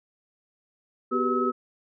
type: tone cluster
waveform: sine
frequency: 247.7 / 380.1 / 399.2 / 490 / 1288 Hz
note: B3 / F#4 / G4 / B4 / E6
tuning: +5 / +47 / +32 / -14 / -41 cents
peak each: -28 / -27 / -32 / -34 / -26 dBFS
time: 1.11-1.52 s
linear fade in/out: 20 ms
effects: none